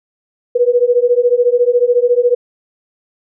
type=beating tone pair; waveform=sine; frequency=479.9 / 493.9 Hz; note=B4 / B4; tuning=-50 / 0 cents; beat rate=14 Hz; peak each=-12 dBFS; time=0.55-2.35 s; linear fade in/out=10 ms; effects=none